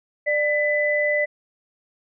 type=tone pair together; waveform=sine; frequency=594.6 / 2000 Hz; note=D5 / B6; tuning=+21 / +21 cents; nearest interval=octave + major sixth; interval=2100 cents; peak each=-21 dBFS; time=0.26-1.26 s; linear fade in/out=20 ms; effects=none